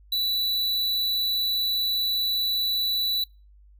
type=tone; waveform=square; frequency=3955 Hz; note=B7; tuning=2 cents sharp; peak=-23 dBFS; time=0.12-3.24 s; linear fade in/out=5 ms; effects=noise-tail reverb RT60 0.3 s tail -26 dB re dry + added 50 Hz sine -50 dBFS peak until 3.79 s